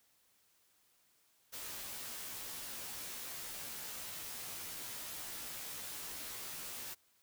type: noise with comb filter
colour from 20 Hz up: white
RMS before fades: -45 dBFS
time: 1.52-6.95 s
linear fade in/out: 20 ms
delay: 15 ms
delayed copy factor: -0.9
effects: white hiss -72 dBFS RMS until 7.22 s